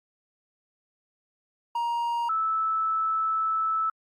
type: tone pair in turn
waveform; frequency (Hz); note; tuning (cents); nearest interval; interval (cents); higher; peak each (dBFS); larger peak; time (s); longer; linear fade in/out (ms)
triangle / sine; 941 / 1310.7; A#5 / E6; +16 / -10; tritone; 574; second; -23; neither; 1.75-2.29 / 2.29-3.9; second; 5
effects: Opus 48 kbps